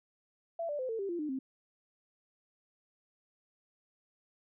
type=tone with pitch steps; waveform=sine; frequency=670 / 586.6 / 513.7 / 449.8 / 393.8 / 344.8 / 301.9 / 264.4 Hz; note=E5 / D5 / C5 / A4 / G4 / F4 / D4 / C4; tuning=+28 / -2 / -32 / +38 / +8 / -22 / +48 / +18 cents; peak=-33 dBFS; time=0.59-1.39 s; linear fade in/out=5 ms; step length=100 ms; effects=none